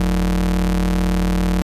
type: ring-modulated tone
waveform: square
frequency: 66.5 Hz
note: C2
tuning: 29 cents sharp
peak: -13 dBFS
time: 0-1.62 s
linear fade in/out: 0 ms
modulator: 114 Hz
effects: resampled to 32000 Hz